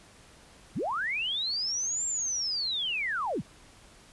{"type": "linear two-way sweep", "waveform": "sine", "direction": "up then down", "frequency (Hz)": [71.4, 7459, 71.4], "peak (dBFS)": -28, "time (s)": [0.75, 3.42], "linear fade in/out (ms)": 20, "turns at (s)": 2.06, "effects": ["pink hiss -55 dBFS RMS until 4.12 s", "resampled to 24000 Hz"]}